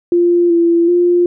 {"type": "tone with pitch steps", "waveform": "sine", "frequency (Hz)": [347.6, 338.9, 351.1], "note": ["F4", "E4", "F4"], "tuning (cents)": [-8, 48, 9], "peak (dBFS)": -8, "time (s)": [0.12, 1.26], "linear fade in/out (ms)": 2, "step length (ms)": 380, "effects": []}